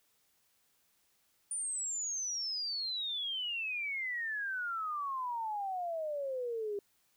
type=exponential sweep; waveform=sine; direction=down; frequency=9370 to 398.1 Hz; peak=-34 dBFS; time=1.51-6.79 s; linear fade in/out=2 ms; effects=white hiss -73 dBFS RMS until 7.16 s